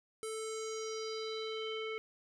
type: tone with low-pass filter sweep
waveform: square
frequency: 440 Hz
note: A4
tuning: in tune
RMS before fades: -40 dBFS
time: 0.23-1.98 s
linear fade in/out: 0 ms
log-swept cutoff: 9600 to 2500 Hz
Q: 4.4
effects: none